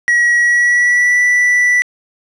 triangle tone with pitch glide, 1915 to 1967.7 Hz, A#6 to B6, +46 to -7 cents, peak -7 dBFS, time 0.08-1.82 s, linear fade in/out 0 ms, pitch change +47 cents, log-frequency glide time 0.39-1.21 s, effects resampled to 22050 Hz + 8-bit

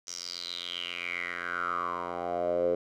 10% pulse tone with band-pass filter sweep, 87.5 Hz, F2, 4 cents sharp, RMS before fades -33 dBFS, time 0.07-2.75 s, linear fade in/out 5 ms, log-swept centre 6000 to 480 Hz, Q 7.2, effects none

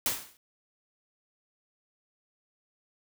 white noise with exponential decay, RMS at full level -25 dBFS, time 0.06-0.37 s, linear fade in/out 1 ms, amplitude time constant 67 ms, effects none

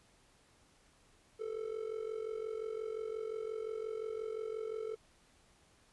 triangle tone with amplitude modulation, 441 Hz, A4, 4 cents sharp, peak -32 dBFS, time 1.39-4.96 s, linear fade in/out 20 ms, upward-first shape sine, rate 45.7 Hz, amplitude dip 80%, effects pink hiss -67 dBFS RMS until 5.92 s + resampled to 24000 Hz

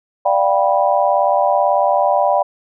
sine chord, G dominant seventh, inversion second, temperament just, 588 / 705.6 / 784 / 980 Hz, D5 / F5 / G5 / B5, +2 / +18 / 0 / -14 cents, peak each -16 / -18 / -17 / -19 dBFS, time 0.25-2.43 s, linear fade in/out 10 ms, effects none

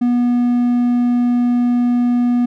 triangle tone, 243 Hz, B3, 28 cents flat, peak -10 dBFS, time 0.01-2.46 s, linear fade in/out 10 ms, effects none

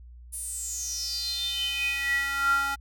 square tone with high-pass filter sweep, 277.2 Hz, C#4, in tune, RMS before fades -29 dBFS, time 0.32-2.76 s, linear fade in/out 20 ms, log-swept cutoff 10000 to 1100 Hz, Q 9.1, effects added 60 Hz sine -44 dBFS peak until 2.8 s

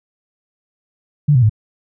sine tone with pitch steps, 146.83 / 125.63 / 107.49 Hz, D3 / B2 / A2, 0 / +30 / -40 cents, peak -8 dBFS, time 1.28-1.496 s, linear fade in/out 10 ms, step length 72 ms, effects none

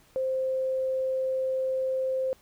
sine tone, 523.3 Hz, C5, in tune, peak -25 dBFS, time 0.16-2.33 s, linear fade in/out 0 ms, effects pink hiss -60 dBFS RMS until 2.41 s

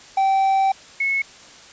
triangle / sine tone pair in turn, 775 / 2192 Hz, G5 / C#7, -20 / -20 cents, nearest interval octave + tritone, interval 1800 cents, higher second, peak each -13 / -18 dBFS, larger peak first, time 0.17-0.72 / 1-1.22 s, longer first, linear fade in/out 5 ms, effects white hiss -44 dBFS RMS until 1.72 s + resampled to 16000 Hz

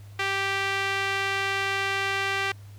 sawtooth tone with band-pass filter, 391.5 Hz, G4, 2 cents flat, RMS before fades -27 dBFS, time 0.19-2.52 s, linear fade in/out 5 ms, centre 2200 Hz, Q 1.4, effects added 101 Hz sine -42 dBFS peak until 2.78 s + pink hiss -57 dBFS RMS until 2.78 s

